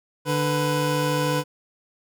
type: tone pair together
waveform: 25% pulse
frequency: 147.9 / 497.5 Hz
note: D3 / B4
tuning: +13 / +13 cents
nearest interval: octave + major sixth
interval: 2100 cents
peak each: -20 dBFS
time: 0.25-1.44 s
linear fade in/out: 50 ms
effects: none